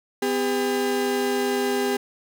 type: tone pair together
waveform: 35% pulse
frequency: 252.2 / 402 Hz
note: B3 / G4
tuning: +36 / +44 cents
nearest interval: minor sixth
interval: 808 cents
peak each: -25 / -21 dBFS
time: 0.22-1.97 s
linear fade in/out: 5 ms
effects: none